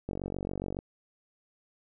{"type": "click train", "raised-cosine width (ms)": 2, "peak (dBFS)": -21, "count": 34, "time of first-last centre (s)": [0.09, 0.789], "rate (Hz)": 47.2, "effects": []}